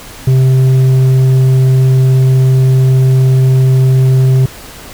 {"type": "tone with tanh clipping", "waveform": "sine", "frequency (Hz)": 130.81, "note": "C3", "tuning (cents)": 0, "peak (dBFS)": -6, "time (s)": [0.27, 4.46], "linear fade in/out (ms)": 5, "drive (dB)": 6, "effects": ["pink hiss -31 dBFS RMS until 4.93 s"]}